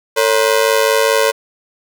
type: ring-modulated tone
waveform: sawtooth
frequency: 503 Hz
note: B4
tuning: 32 cents sharp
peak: -4 dBFS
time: 0.16-1.32 s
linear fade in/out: 20 ms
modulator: 52.4 Hz
effects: none